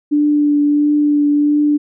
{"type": "tone with vibrato", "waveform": "sine", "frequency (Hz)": 293.7, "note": "D4", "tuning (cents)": 0, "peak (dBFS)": -10, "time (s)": [0.11, 1.78], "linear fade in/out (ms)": 20, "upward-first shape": "triangle", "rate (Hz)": 1.5, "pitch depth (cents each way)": 16, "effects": []}